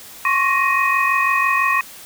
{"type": "tone cluster", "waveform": "sine", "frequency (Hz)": [1073, 1119, 1870, 2508], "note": ["C6", "C#6", "A#6", "D#7"], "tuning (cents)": [43, 16, 5, 13], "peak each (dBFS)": -20, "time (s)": [0.25, 1.81], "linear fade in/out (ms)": 2, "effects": ["white hiss -39 dBFS RMS until 2.05 s"]}